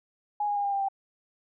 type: tone with pitch steps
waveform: sine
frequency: 830.6 / 821.1 / 811.6 / 802.3 / 793.1 / 784 Hz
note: G#5 / G#5 / G#5 / G5 / G5 / G5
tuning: 0 / -20 / -40 / +40 / +20 / 0 cents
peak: -25 dBFS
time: 0.4-0.886 s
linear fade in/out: 5 ms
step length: 81 ms
effects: none